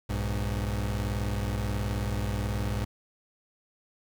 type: tone pair together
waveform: 30% pulse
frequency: 60.44 / 102.2 Hz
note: B1 / G#2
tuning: -37 / -27 cents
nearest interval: major sixth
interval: 910 cents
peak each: -28 dBFS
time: 0.09-2.85 s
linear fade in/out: 10 ms
effects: 10-bit